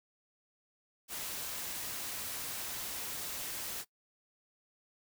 white noise, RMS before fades -40 dBFS, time 1.08-3.85 s, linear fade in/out 50 ms, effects noise-tail reverb RT60 0.1 s tail -20 dB re dry

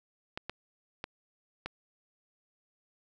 clicks, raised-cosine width 0.3 ms, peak -20 dBFS, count 4, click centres 0.375 / 0.496 / 1.041 / 1.66 s, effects none

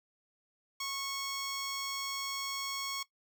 10% pulse tone, 1100 Hz, C#6, 14 cents flat, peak -27 dBFS, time 0.8-3.03 s, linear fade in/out 5 ms, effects noise-tail reverb RT60 0.1 s tail -17 dB re dry

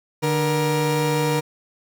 30% pulse tone pair together, 149.24 / 473.8 Hz, D3 / A#4, +28 / +28 cents, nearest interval octave + minor sixth, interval 2000 cents, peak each -19 dBFS, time 0.22-1.41 s, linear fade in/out 20 ms, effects none

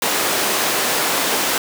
pink high-pass noise, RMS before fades -19 dBFS, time 0.02-1.58 s, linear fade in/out 2 ms, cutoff 370 Hz, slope 12 dB/octave, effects none

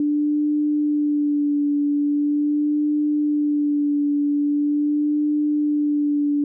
sine tone with vibrato, 293.7 Hz, D4, in tune, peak -17 dBFS, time 0-6.44 s, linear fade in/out 2 ms, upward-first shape sine, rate 0.42 Hz, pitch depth 24 cents each way, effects none

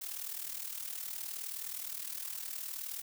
blue noise with amplitude modulation, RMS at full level -38 dBFS, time 0.01-3.02 s, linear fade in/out 10 ms, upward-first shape sine, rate 39.3 Hz, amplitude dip 70%, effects none

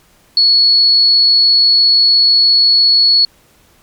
sine tone, 4383 Hz, C#8, 20 cents flat, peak -6 dBFS, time 0.37-3.25 s, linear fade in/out 2 ms, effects pink hiss -50 dBFS RMS until 3.82 s + MP3 96 kbps

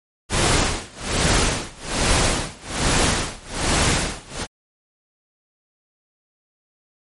pink noise with tremolo, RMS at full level -17 dBFS, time 0.29-4.47 s, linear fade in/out 50 ms, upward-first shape sine, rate 1.2 Hz, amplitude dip 95%, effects MP3 48 kbps

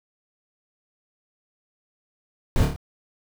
brown noise with echo, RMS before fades -18 dBFS, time 2.56-2.65 s, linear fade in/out 0 ms, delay 28 ms, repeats 4, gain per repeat -4 dB, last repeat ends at 2.762 s, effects none

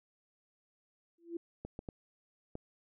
sine tone with exponential growth, 338.8 Hz, E4, 48 cents sharp, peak -33 dBFS, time 1.18-1.37 s, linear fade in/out 5 ms, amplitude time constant 41 ms
clicks, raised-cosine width 2 ms, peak -28 dBFS, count 4, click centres 1.65 / 1.791 / 1.888 / 2.554 s
effects none

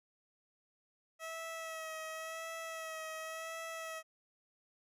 15% pulse tone with vibrato, 645 Hz, E5, 38 cents flat, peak -35 dBFS, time 1.19-4.03 s, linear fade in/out 50 ms, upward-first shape sine, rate 0.92 Hz, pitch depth 26 cents each way, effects resampled to 32000 Hz

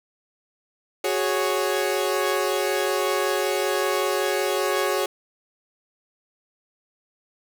sawtooth chord, F# suspended second, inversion none, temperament equal, 370 / 415.3 / 554.4 Hz, F#4 / G#4 / C#5, 0 / 0 / 0 cents, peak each -22 dBFS, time 1.04-5.06 s, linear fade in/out 5 ms, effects 7-bit

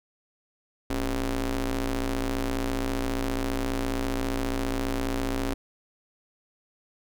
sawtooth ring-modulated tone, 123.6 Hz, B2, 2 cents sharp, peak -19 dBFS, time 0.9-5.54 s, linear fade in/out 5 ms, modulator 151 Hz, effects none

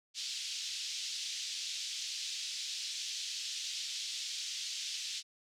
pink band-pass noise, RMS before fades -40 dBFS, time 0.14-5.23 s, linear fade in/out 50 ms, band 3200 to 6400 Hz, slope 24 dB/octave, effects none

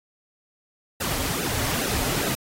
pink noise with flanger, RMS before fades -26 dBFS, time 1-2.35 s, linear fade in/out 10 ms, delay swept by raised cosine 0.88 to 6.08 ms, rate 2.4 Hz, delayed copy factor -1, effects AAC 48 kbps

